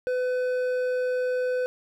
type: tone with hard clipping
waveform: triangle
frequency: 503 Hz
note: B4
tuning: 32 cents sharp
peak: -25 dBFS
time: 0.07-1.66 s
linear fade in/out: 0 ms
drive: 10 dB
effects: none